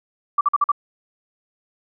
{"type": "tone bursts", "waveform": "sine", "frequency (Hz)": 1163, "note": "D6", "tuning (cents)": -17, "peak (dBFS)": -13, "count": 5, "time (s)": [0.38, 0.718], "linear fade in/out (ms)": 5, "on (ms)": 30, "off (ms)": 47, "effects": []}